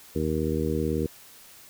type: harmonic tone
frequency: 78.2 Hz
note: D#2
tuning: 9 cents sharp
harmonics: 1 / 2 / 3 / 4 / 5 / 6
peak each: -31 / -31 / -31 / -31 / -31 / -31 dBFS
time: 0.15-1.07 s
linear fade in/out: 10 ms
effects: white hiss -50 dBFS RMS until 1.69 s